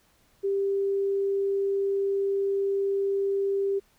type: tone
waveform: sine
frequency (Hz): 394.7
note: G4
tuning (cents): +12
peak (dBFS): -23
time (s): 0.43-3.8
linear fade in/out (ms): 20
effects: pink hiss -64 dBFS RMS until 3.98 s